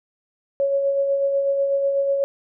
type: tone with tremolo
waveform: sine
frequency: 554.4 Hz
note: C#5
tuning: in tune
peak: -16 dBFS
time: 0.6-2.24 s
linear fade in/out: 0 ms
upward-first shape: sine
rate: 8.1 Hz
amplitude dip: 35%
effects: none